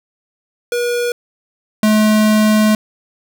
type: tone pair in turn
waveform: square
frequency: 481.5 / 214.5 Hz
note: B4 / A3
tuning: -44 / -44 cents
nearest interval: octave + major second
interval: 1400 cents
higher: first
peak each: -16 / -10 dBFS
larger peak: second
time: 0.72-1.12 / 1.83-2.75 s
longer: second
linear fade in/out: 2 ms
effects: none